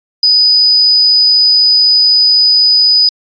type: tone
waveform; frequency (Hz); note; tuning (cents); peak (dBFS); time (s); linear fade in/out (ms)
sine; 4978; D#8; 0; -5; 0.23-3.09; 2
effects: AAC 48 kbps